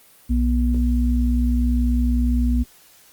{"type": "tone pair together", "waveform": "sine", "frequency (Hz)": [60.67, 242.7], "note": ["B1", "B3"], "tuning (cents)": [-30, -30], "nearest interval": "2 octaves", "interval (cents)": 2400, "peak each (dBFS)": [-17, -21], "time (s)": [0.29, 2.64], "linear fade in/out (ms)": 20, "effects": ["white hiss -51 dBFS RMS until 3.12 s", "Opus 32 kbps"]}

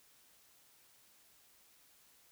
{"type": "silence", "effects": ["white hiss -66 dBFS RMS until 2.31 s"]}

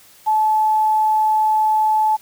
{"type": "tone with quantisation", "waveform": "sine", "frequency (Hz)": 865, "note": "A5", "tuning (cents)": -30, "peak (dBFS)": -13, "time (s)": [0.26, 2.17], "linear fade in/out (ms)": 20, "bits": 7, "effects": ["white hiss -48 dBFS RMS until 2.21 s"]}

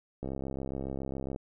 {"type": "click train", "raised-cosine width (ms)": 2, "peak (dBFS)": -23, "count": 77, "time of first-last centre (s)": [0.23, 1.361], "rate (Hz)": 67.2, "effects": []}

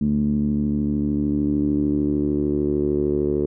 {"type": "tone with low-pass filter sweep", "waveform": "10% pulse", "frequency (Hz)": 73.3, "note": "D2", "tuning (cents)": -3, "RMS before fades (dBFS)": -21, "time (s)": [0.01, 3.46], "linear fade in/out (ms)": 5, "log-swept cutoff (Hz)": [220, 400], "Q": 4.8, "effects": []}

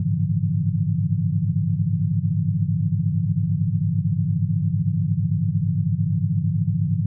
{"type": "tone cluster", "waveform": "sine", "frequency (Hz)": [99.7, 108.5, 143.1, 159.1, 172.4], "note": ["G2", "A2", "D3", "D#3", "F3"], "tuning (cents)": [30, -24, -45, 39, -22], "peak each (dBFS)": -25, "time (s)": [0, 7.06], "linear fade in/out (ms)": 5, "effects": []}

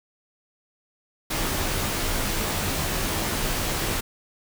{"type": "noise with comb filter", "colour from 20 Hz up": "pink", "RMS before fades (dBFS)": -26, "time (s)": [1.3, 4.01], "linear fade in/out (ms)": 10, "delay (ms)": 17, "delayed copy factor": -0.55, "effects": []}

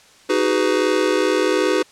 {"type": "chord", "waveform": "square", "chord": "G# minor seventh", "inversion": "second", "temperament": "just", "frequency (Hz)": [311.5, 373.8, 415.3, 498.4], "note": ["D#4", "F#4", "G#4", "B4"], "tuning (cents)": [2, 18, 0, 16], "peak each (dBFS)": [-23, -21, -23, -22], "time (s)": [0.29, 1.83], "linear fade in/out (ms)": 10, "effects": ["white hiss -49 dBFS RMS until 1.91 s", "low-pass 7000 Hz 12 dB/octave"]}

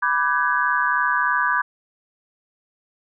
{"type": "chord", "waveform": "sine", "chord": "G# half-diminished seventh", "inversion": "first", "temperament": "equal with one note detuned", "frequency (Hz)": [987.8, 1174.7, 1518.1, 1661.2], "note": ["B5", "D6", "F#6", "G#6"], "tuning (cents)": [0, 0, 44, 0], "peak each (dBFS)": -23, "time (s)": [0.02, 1.62], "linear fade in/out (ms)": 10, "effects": []}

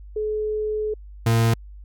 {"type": "tone pair in turn", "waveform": ["sine", "40% pulse"], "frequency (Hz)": [427.6, 114.44], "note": ["A4", "A#2"], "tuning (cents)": [-49, -31], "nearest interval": "octave + major seventh", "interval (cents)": 2282, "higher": "first", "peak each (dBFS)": [-22, -15], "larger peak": "second", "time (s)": [[0.16, 0.94], [1.26, 1.54]], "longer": "first", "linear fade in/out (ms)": 5, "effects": ["added 50 Hz sine -38 dBFS peak until 1.84 s"]}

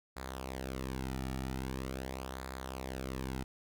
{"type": "tone with flanger", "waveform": "sawtooth", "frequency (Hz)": 65.41, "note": "C2", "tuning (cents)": 0, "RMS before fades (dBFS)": -40, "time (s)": [0.16, 3.44], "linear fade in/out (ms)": 10, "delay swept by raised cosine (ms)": [0.34, 1.94], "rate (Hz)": 0.43, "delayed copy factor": -0.65, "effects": []}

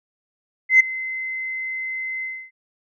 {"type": "tone with ADSR envelope", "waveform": "sine", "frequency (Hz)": 2058, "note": "C7", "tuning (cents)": -29, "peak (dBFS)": -6, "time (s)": [0.69, 2.51], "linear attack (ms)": 110, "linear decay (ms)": 10, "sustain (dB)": -19, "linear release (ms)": 280, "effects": ["tanh soft clip ceiling -2 dBFS"]}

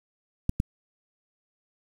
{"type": "clicks", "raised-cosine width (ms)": 5, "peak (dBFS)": -11, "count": 2, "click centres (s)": [0.494, 0.601], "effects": ["7-bit"]}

